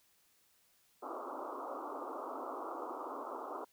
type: band-pass noise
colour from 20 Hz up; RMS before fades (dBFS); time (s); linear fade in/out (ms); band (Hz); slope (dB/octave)
white; -43; 1.02-3.65; 10; 260 to 1300; 96
effects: white hiss -71 dBFS RMS until 3.72 s